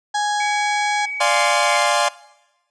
harmonic tone, 830.6 Hz, G#5, in tune, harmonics 1 / 2 / 4 / 5 / 6 / 7 / 8 / 9 / 10, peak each -19 / -25 / -31 / -33 / -35 / -36 / -37 / -38 / -39 dBFS, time 0.14-1.06 s, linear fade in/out 10 ms
sine tone, 2268 Hz, C#7, 39 cents sharp, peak -24 dBFS, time 0.4-1.77 s, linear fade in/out 5 ms
sawtooth chord, D half-diminished seventh, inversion none, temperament equal, 587.3 / 698.5 / 830.6 / 1046.5 Hz, D5 / F5 / Ab5 / C6, 0 / 0 / 0 / 0 cents, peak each -17 dBFS, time 1.2-2.09 s, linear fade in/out 10 ms
effects noise-tail reverb RT60 1.0 s tail -20 dB re dry + resampled to 22050 Hz

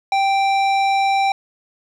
square tone with low-pass filter, 784 Hz, G5, in tune, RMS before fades -17 dBFS, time 0.12-1.32 s, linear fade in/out 2 ms, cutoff 4100 Hz, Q 0.88, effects 9-bit

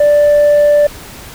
sine tone with tanh clipping, 587.3 Hz, D5, in tune, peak -6 dBFS, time 0-0.87 s, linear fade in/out 5 ms, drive 1 dB, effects pink hiss -32 dBFS RMS until 1.34 s

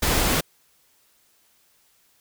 pink noise, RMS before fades -21 dBFS, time 0.02-0.41 s, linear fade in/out 10 ms, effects white hiss -62 dBFS RMS until 2.2 s

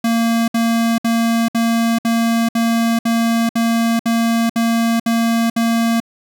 square tone bursts, 230 Hz, A#3, 23 cents flat, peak -14 dBFS, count 12, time 0.04-6.002 s, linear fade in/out 5 ms, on 440 ms, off 62 ms, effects none

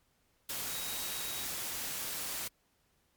sine tone in noise, 3811 Hz, A#7, 38 cents sharp, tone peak -45 dBFS, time 0.69-1.44 s, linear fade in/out 5 ms, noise white, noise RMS -38 dBFS, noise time 0.49-2.48 s, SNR -10 dB, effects pink hiss -73 dBFS RMS until 3.16 s + MP3 96 kbps

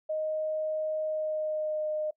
sine tone with pitch glide, 622.3 to 613.4 Hz, D#5 to D#5, 0 to -25 cents, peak -28 dBFS, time 0.09-2.11 s, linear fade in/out 10 ms, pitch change -25 cents, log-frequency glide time 1.04-1.88 s, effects noise-tail reverb RT60 0.1 s tail -22 dB re dry

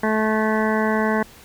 harmonic tone, 217.4 Hz, A3, 21 cents flat, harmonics 1 / 2 / 3 / 4 / 5 / 7 / 8 / 9, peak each -21 / -24 / -26 / -27 / -28 / -29 / -30 / -31 dBFS, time 0.03-1.23 s, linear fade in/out 5 ms, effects pink hiss -46 dBFS RMS until 1.44 s

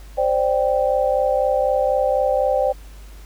sine chord, C suspended second, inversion none, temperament equal, 523.3 / 587.3 / 784 Hz, C5 / D5 / G5, 0 / 0 / 0 cents, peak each -19 / -20 / -22 dBFS, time 0.17-2.73 s, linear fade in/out 20 ms, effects added 50 Hz sine -37 dBFS peak until 3.25 s + pink hiss -49 dBFS RMS until 3.25 s

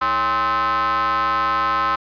square ring-modulated tone, 122.3 Hz, B2, 16 cents flat, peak -15 dBFS, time 0.01-1.96 s, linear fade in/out 10 ms, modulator 1170 Hz, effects resampled to 11025 Hz + 9-bit

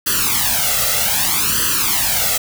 white noise with flanger, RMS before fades -17 dBFS, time 0.06-2.38 s, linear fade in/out 10 ms, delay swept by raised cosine 0.65 to 1.53 ms, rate 0.64 Hz, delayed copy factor +1, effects none

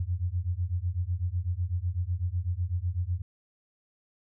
sine beating tone pair, 85.1 / 93.1 Hz, F2 / F#2, -44 / +11 cents, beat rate 8 Hz, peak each -30 dBFS, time 0-3.22 s, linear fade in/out 5 ms, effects none

